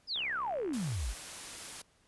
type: exponential sweep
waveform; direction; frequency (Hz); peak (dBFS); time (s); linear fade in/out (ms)
sine; down; 5290 to 41.92; -32; 0.07-1.15; 50
type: click train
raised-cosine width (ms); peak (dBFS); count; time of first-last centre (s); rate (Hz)
0.5; -34; 51; 0.16-0.92; 65.8
type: noise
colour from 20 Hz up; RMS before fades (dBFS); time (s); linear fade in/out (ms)
white; -44; 0.73-1.82; 5
effects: pink hiss -68 dBFS RMS until 2.07 s + resampled to 24000 Hz